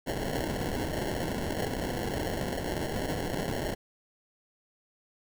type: noise with sample-and-hold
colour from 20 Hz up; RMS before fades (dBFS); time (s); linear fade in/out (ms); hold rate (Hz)
violet; -32; 0.06-3.75; 20; 1225
effects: none